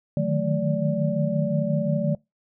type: tone cluster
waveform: sine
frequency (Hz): 150.5 / 156.2 / 182.3 / 217.5 / 581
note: D3 / D#3 / F#3 / A3 / D5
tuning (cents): +43 / +7 / -25 / -20 / -19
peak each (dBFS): -27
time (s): 0.17-2.15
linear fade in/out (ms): 2
effects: noise-tail reverb RT60 0.2 s tail -24 dB re dry